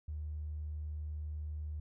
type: tone with tanh clipping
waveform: triangle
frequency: 76 Hz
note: D#2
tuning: 40 cents flat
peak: -37 dBFS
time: 0.08-1.8 s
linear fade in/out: 5 ms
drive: 2 dB
effects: none